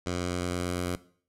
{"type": "tone with low-pass filter sweep", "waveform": "10% pulse", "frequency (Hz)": 88.9, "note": "F2", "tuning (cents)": 31, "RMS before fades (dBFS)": -31, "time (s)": [0.06, 0.96], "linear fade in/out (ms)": 5, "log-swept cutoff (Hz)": [7200, 12000], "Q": 1.4, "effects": ["noise-tail reverb RT60 0.5 s tail -18 dB re dry"]}